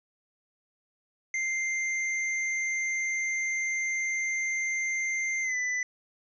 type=tone with pitch glide; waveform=square; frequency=2093 to 1993.9 Hz; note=C7 to B6; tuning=0 to +16 cents; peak=-28 dBFS; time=1.34-5.83 s; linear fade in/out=2 ms; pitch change=-84 cents; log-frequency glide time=5.42-5.56 s; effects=resampled to 16000 Hz